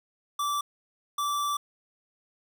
square tone bursts at uneven times, 1164 Hz, D6, 16 cents flat, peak -27 dBFS, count 2, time 0.39-0.61 / 1.18-1.57 s, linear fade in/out 5 ms, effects none

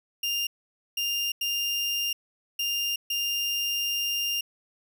30% pulse tone bursts at uneven times, 2800 Hz, F7, 4 cents sharp, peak -23 dBFS, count 5, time 0.23-0.47 / 0.97-1.32 / 1.41-2.13 / 2.59-2.96 / 3.1-4.41 s, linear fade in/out 5 ms, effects none

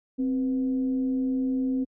sine tone with frequency modulation, 261.6 Hz, C4, in tune, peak -23 dBFS, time 0.18-1.85 s, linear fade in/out 20 ms, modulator 228 Hz, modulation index 0.32, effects high-pass 60 Hz 12 dB/octave

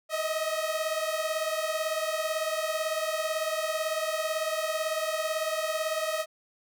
sawtooth beating tone pair, 622.3 / 640.3 Hz, D#5 / D#5, 0 / +49 cents, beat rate 18 Hz, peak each -27 dBFS, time 0.09-6.26 s, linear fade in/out 50 ms, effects none

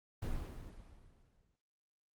brown noise with exponential decay, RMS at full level -36 dBFS, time 0.22-1.56 s, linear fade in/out 5 ms, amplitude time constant 290 ms, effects noise-tail reverb RT60 0.7 s tail -24 dB re dry + Opus 24 kbps

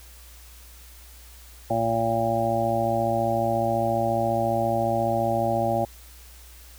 harmonic tone, 114.5 Hz, A#2, 31 cents flat, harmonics 1 / 2 / 3 / 5 / 6 / 7, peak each -30 / -31 / -31 / -26 / -27 / -27 dBFS, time 1.7-5.85 s, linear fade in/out 5 ms, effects added 60 Hz sine -46 dBFS peak until 6.78 s + white hiss -50 dBFS RMS until 6.78 s

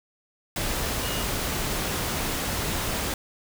sine tone in noise, 2874 Hz, F7, 49 cents sharp, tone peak -36 dBFS, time 1.03-1.23 s, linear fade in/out 2 ms, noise pink, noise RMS -28 dBFS, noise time 0.56-3.14 s, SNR -11 dB, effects none

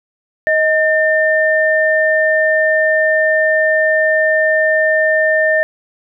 sine tone pair together, 626.9 / 1800 Hz, D#5 / A6, +13 / +39 cents, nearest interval octave + tritone, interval 1826 cents, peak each -13 dBFS, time 0.47-5.63 s, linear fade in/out 0 ms, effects none

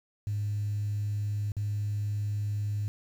sine tone with dropouts, 103.7 Hz, G#2, 2 cents flat, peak -27 dBFS, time 0.27-2.88 s, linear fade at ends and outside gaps 0 ms, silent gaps 1.519-1.567 s, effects tanh soft clip ceiling -24 dBFS + 9-bit

